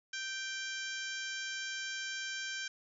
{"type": "harmonic tone with a mistuned harmonic", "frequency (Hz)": 787, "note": "G5", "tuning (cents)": 7, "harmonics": [2, 3, 4, 5, 6, 7, 8, 9], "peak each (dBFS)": [-40, -46, -45, -50, -51, -47, -48, -53], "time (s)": [0.13, 2.68], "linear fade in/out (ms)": 5, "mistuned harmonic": 2, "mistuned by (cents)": -16, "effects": []}